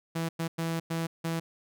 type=tone bursts at uneven times; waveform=sawtooth; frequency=164.81 Hz; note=E3; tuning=in tune; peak=-25 dBFS; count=5; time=0.15-0.29 / 0.39-0.48 / 0.58-0.8 / 0.9-1.07 / 1.24-1.4 s; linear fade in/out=10 ms; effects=none